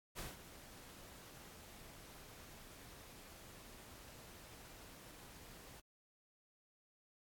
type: noise with ADSR envelope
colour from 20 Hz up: pink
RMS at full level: -45 dBFS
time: 0.15-5.8 s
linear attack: 37 ms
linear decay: 170 ms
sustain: -12 dB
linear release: 3 ms
effects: AAC 64 kbps